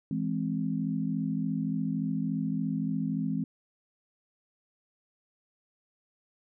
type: chord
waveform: sine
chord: E augmented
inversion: none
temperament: equal with one note detuned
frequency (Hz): 164.24 / 207.7 / 261.6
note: E3 / G#3 / B#3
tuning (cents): -6 / 0 / 0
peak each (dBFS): -32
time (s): 0.11-3.44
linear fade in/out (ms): 2
effects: none